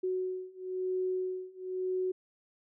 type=beating tone pair; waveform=sine; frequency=370 / 371 Hz; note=F#4 / F#4; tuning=0 / +5 cents; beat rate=1 Hz; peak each=-35 / -34 dBFS; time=0.03-2.12 s; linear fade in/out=10 ms; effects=none